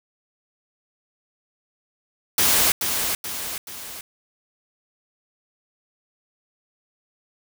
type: noise with echo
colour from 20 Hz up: white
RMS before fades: -18 dBFS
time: 2.38-2.72 s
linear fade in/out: 2 ms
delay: 430 ms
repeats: 3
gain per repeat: -6 dB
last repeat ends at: 4.01 s
effects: none